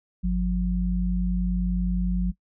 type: tone pair together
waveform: sine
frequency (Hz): 50.51 / 180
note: G#1 / F#3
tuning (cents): -47 / -47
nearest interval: octave + minor seventh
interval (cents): 2200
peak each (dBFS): -24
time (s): 0.23-2.32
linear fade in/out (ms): 20
effects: noise-tail reverb RT60 0.1 s tail -20 dB re dry